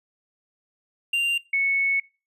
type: tone pair in turn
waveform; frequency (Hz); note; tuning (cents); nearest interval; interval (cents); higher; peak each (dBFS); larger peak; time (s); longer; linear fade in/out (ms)
triangle / sine; 2782 / 2208; F7 / C#7; -7 / -7; major third; 400; first; -18 / -19; first; 1.13-1.38 / 1.53-2; second; 5
effects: noise-tail reverb RT60 0.3 s tail -23 dB re dry + resampled to 32000 Hz